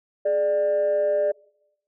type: tone pair together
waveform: sine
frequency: 420 / 594 Hz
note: G#4 / D5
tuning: +19 / +20 cents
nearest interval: tritone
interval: 601 cents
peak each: -25 / -18 dBFS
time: 0.25-1.32 s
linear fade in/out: 10 ms
effects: noise-tail reverb RT60 0.8 s tail -25 dB re dry + tanh soft clip ceiling -15 dBFS